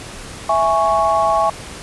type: chord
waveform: sine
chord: C# minor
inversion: first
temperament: equal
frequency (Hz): 659.3 / 830.6 / 1108.7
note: E5 / G#5 / C#6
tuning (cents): 0 / 0 / 0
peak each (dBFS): -17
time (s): 0.49-1.5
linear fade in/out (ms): 5
effects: pink hiss -33 dBFS RMS until 1.82 s + resampled to 24000 Hz